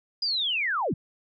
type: linear sweep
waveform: sine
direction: down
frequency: 4965 to 97.7 Hz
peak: -24 dBFS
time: 0.22-0.94 s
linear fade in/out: 5 ms
effects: none